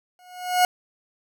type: tone with exponential growth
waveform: 40% pulse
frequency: 725 Hz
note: F#5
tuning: 35 cents flat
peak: -12 dBFS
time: 0.19-0.65 s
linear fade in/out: 1 ms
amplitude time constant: 100 ms
effects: none